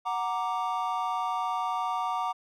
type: chord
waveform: triangle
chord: Gb augmented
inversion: none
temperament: equal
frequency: 740 / 932.3 / 1174.7 Hz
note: Gb5 / Bb5 / D6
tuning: 0 / 0 / 0 cents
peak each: -30 dBFS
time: 0.05-2.33 s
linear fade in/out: 20 ms
effects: none